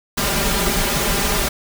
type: noise with comb filter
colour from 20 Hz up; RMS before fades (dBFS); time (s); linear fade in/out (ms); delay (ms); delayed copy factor
pink; -19; 0.17-1.49; 10; 5; +0.8
effects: none